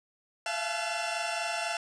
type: tone cluster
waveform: sawtooth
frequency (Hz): 670 / 694 / 863 / 1504 / 2706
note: E5 / F5 / A5 / F#6 / E7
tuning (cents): +28 / -11 / -34 / +28 / +45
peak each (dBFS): -33 / -32 / -33 / -37 / -33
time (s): 0.46-1.77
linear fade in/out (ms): 2
effects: resampled to 22050 Hz + 10-bit